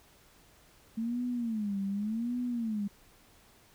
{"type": "tone with vibrato", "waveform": "sine", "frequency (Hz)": 220, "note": "A3", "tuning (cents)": 0, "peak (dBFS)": -30, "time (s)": [0.97, 2.88], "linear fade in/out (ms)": 10, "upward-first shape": "sine", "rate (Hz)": 0.87, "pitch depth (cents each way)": 200, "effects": ["pink hiss -61 dBFS RMS until 3.74 s"]}